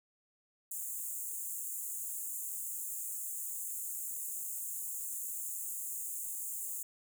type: high-pass noise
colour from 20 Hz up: pink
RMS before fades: -40 dBFS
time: 0.71-6.83 s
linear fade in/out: 5 ms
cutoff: 6800 Hz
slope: 96 dB/octave
effects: none